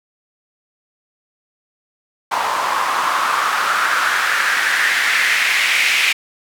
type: noise with band-pass filter sweep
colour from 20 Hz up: white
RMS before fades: -17 dBFS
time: 2.31-6.13 s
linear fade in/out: 10 ms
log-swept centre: 930 to 2400 Hz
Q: 3.5
effects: none